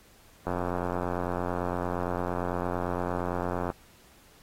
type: click train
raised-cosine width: 1 ms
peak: -16 dBFS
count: 288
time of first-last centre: 0.47-3.702 s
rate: 88.8 Hz
effects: pink hiss -58 dBFS RMS until 4.42 s + AAC 48 kbps